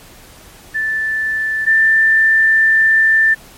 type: tone pair in turn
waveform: sine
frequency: 1760 / 1778.4 Hz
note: A6 / A6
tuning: 0 / +18 cents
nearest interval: unison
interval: 18 cents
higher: second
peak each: -15 / -8 dBFS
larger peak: second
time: 0.74-1.66 / 1.66-3.35 s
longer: second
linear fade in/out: 20 ms
effects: pink hiss -41 dBFS RMS until 3.57 s + MP3 64 kbps